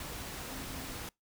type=tone in noise; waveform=sine; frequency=263.9 Hz; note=C4; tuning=15 cents sharp; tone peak=-47 dBFS; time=0.51-0.94 s; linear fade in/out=2 ms; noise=pink; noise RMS=-42 dBFS; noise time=0-1.09 s; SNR=-8 dB; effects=noise-tail reverb RT60 0.2 s tail -26 dB re dry